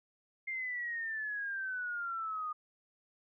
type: exponential sweep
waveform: sine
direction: down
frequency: 2118 to 1222 Hz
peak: -35 dBFS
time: 0.47-2.53 s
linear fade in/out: 10 ms
effects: none